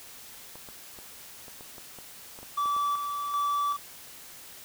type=clicks; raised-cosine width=1 ms; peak=-32 dBFS; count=11; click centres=0.556 / 0.688 / 0.988 / 1.482 / 1.609 / 1.782 / 1.987 / 2.389 / 2.43 / 2.658 / 2.765 s
type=tone with tremolo; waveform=triangle; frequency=1156 Hz; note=D6; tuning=28 cents flat; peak=-23 dBFS; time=2.57-3.77 s; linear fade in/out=10 ms; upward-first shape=square; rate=1.3 Hz; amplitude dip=45%
effects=white hiss -47 dBFS RMS until 4.64 s